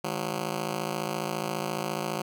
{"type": "ring-modulated tone", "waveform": "10% pulse", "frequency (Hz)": 181.1, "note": "F#3", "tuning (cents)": -37, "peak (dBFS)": -18, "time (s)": [0.04, 2.22], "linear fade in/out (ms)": 2, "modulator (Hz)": 27.3, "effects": []}